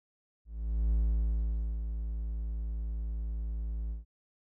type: tone with ADSR envelope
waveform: triangle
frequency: 55 Hz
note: A1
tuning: in tune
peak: -22 dBFS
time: 0.45-4.05 s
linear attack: 470 ms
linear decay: 880 ms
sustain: -8 dB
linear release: 140 ms
effects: none